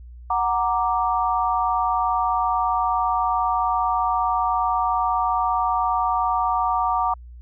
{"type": "chord", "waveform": "sine", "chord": "Gb augmented", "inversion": "none", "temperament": "equal", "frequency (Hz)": [740, 932.3, 1174.7], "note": ["Gb5", "Bb5", "D6"], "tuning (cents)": [0, 0, 0], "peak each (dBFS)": -23, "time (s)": [0.3, 7.14], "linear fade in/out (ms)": 5, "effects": ["added 60 Hz sine -38 dBFS peak until 7.41 s"]}